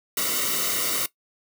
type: noise with comb filter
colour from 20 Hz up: white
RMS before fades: -25 dBFS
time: 0.17-1.06 s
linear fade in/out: 2 ms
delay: 1.2 ms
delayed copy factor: -0.8
effects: noise-tail reverb RT60 0.1 s tail -18 dB re dry